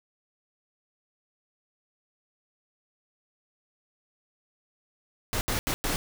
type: noise bursts at uneven times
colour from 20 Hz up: pink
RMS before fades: -28 dBFS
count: 4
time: 5.33-5.41 / 5.48-5.59 / 5.67-5.74 / 5.84-5.96 s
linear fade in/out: 0 ms
effects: none